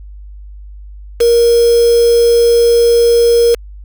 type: tone with quantisation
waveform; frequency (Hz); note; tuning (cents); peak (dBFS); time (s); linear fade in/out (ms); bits
sine; 470; A#4; +14; -6; 1.2-3.55; 10; 3
effects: added 50 Hz sine -29 dBFS peak until 3.84 s